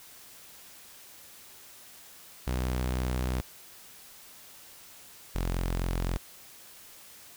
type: tone pair in turn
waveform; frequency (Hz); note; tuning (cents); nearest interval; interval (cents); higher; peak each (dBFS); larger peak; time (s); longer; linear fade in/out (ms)
sawtooth; 62.9 / 43.78; B1 / F1; +32 / +5; tritone; 627; first; -24; neither; 2.47-3.41 / 5.35-6.17; first; 0
effects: white hiss -51 dBFS RMS until 7.36 s